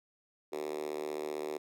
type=tone with high-pass filter; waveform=5% pulse; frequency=75.6 Hz; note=D#2; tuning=49 cents flat; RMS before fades=-38 dBFS; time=0.52-1.58 s; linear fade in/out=10 ms; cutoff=380 Hz; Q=4.3; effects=none